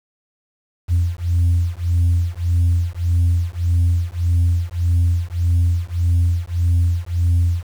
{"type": "beating tone pair", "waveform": "sine", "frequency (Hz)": [85.6, 87.3], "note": ["F2", "F2"], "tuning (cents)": [-34, 0], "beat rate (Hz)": 1.7, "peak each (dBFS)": -16, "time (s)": [0.88, 7.65], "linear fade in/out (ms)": 50, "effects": ["tanh soft clip ceiling -10 dBFS", "7-bit"]}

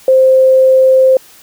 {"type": "tone", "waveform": "sine", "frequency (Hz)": 523.3, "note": "C5", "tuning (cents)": 0, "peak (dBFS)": -4, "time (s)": [0.08, 1.17], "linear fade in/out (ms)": 2, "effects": ["white hiss -41 dBFS RMS until 1.42 s"]}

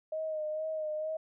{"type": "tone with vibrato", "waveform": "sine", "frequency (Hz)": 622.3, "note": "D#5", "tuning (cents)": 0, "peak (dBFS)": -32, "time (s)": [0.12, 1.17], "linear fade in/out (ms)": 5, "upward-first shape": "sine", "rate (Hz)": 2.2, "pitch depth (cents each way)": 32, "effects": []}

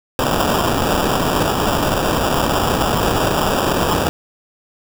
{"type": "noise with sample-and-hold", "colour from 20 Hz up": "white", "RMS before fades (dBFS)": -17, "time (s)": [0.19, 4.09], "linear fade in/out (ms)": 0, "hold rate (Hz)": 2100, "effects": []}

